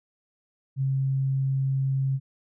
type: tone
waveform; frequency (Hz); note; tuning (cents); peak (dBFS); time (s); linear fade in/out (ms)
sine; 134.7; C#3; -49; -22; 0.76-2.2; 50
effects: none